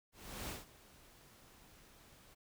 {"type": "noise with ADSR envelope", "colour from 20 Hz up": "pink", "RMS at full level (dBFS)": -43, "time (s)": [0.12, 2.35], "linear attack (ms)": 370, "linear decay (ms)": 160, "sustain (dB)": -19, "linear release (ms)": 17, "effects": []}